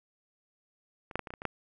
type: clicks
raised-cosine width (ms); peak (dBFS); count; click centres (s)
0.5; -29 / -15 / -19 / -26 / -25 / -25 / -26 / -15; 8; 1.112 / 1.156 / 1.193 / 1.272 / 1.305 / 1.338 / 1.419 / 1.453
effects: none